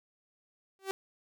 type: tone with exponential growth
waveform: sawtooth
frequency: 386 Hz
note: G4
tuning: 27 cents flat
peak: -24 dBFS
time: 0.79-0.91 s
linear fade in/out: 0 ms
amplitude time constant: 24 ms
effects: none